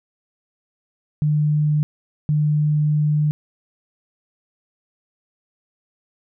sine tone bursts at uneven times, 150.3 Hz, D3, 40 cents sharp, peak -15 dBFS, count 2, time 1.22-1.83 / 2.29-3.31 s, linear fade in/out 0 ms, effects none

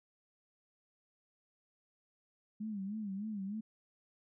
sine tone with vibrato, 205 Hz, G#3, 22 cents flat, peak -37 dBFS, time 2.6-3.61 s, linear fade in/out 10 ms, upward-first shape sine, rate 3.3 Hz, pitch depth 120 cents each way, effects none

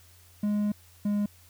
triangle tone pair in turn, 207.7 / 205.8 Hz, G#3 / G#3, 0 / -16 cents, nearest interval unison, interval 16 cents, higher first, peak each -22 dBFS, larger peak neither, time 0.43-0.72 / 1.05-1.26 s, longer first, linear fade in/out 5 ms, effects added 87 Hz sine -56 dBFS peak until 1.49 s + white hiss -58 dBFS RMS until 1.49 s

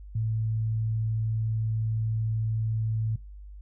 sine tone, 110.8 Hz, A2, 13 cents sharp, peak -25 dBFS, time 0.15-3.16 s, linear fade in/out 5 ms, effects noise-tail reverb RT60 0.2 s tail -21 dB re dry + added 50 Hz sine -41 dBFS peak until 3.61 s

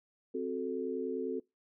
sine chord, F# diminished, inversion second, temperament equal, 261.6 / 370 / 440 Hz, C4 / F#4 / A4, 0 / 0 / 0 cents, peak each -38 / -37 / -36 dBFS, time 0.34-1.4 s, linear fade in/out 10 ms, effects noise-tail reverb RT60 0.2 s tail -23 dB re dry

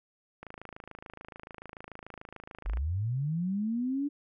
click train, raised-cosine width 0.5 ms, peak -28 dBFS, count 64, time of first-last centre 0.43-2.772 s, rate 26.9 Hz
sine linear sweep, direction up, 40.57 to 292.8 Hz, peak -28 dBFS, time 2.65-4.09 s, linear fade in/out 20 ms
effects none

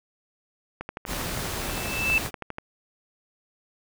click train, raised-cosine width 0.5 ms, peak -18 dBFS, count 23, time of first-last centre 0.81-2.584 s, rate 12.4 Hz
pink noise, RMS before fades -31 dBFS, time 1.06-2.31 s, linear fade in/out 50 ms
sine tone with exponential growth, 2643 Hz, E7, 4 cents sharp, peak -17 dBFS, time 1.49-2.18 s, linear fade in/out 1 ms, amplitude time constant 150 ms
effects none

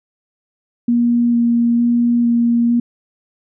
sine tone with vibrato, 236.8 Hz, A#3, 27 cents sharp, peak -11 dBFS, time 0.88-2.8 s, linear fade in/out 5 ms, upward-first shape square, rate 1.1 Hz, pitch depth 9 cents each way, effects none

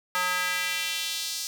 square tone with high-pass filter sweep, 181.2 Hz, F#3, 36 cents flat, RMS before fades -29 dBFS, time 0.15-1.47 s, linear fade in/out 0 ms, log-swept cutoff 1200 to 5200 Hz, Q 1.7, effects none

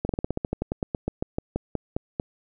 slowing click train, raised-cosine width 2 ms, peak -12 dBFS, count 20, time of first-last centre 0.05-2.199 s, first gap 42 ms, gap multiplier 1.1, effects none

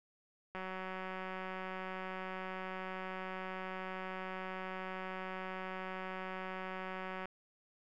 click train, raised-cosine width 0.5 ms, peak -28 dBFS, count 1255, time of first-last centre 0.55-7.256 s, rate 187 Hz, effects none

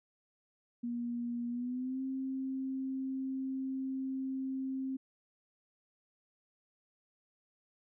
sine tone with pitch glide, 238.7 to 264.9 Hz, A#3 to C4, +41 to +22 cents, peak -34 dBFS, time 0.83-4.97 s, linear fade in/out 10 ms, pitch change +181 cents, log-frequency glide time 1.49-2.02 s, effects none

